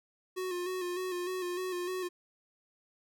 square tone with vibrato, 362.6 Hz, F#4, 35 cents flat, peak -34 dBFS, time 0.36-2.09 s, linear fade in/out 20 ms, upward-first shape square, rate 3.3 Hz, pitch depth 37 cents each way, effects none

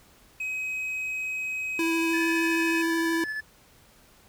triangle tone, 2534 Hz, D#7, 31 cents sharp, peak -27 dBFS, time 0.4-2.82 s, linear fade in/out 5 ms
square tone with vibrato, 330 Hz, E4, 2 cents sharp, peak -25 dBFS, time 1.79-3.24 s, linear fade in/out 2 ms, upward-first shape sine, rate 13 Hz, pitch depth 11 cents each way
triangle tone with tremolo, 1731 Hz, A6, 29 cents flat, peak -27 dBFS, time 2.13-3.41 s, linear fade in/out 10 ms, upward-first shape square, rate 13 Hz, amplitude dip 30%
effects pink hiss -57 dBFS RMS until 4.28 s

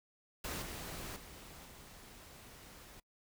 pink noise with level steps, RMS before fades -41 / -45 / -53 / -55 dBFS, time 0.44-3 s, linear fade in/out 5 ms, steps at 0.62 / 1.16 / 1.65 s, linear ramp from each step 5 ms, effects noise-tail reverb RT60 0.1 s tail -25 dB re dry

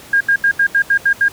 sine tone bursts, 1619 Hz, G#6, 45 cents flat, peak -9 dBFS, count 8, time 0.13-1.284 s, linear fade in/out 5 ms, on 76 ms, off 78 ms, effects pink hiss -38 dBFS RMS until 1.32 s + high-pass 80 Hz 12 dB/octave

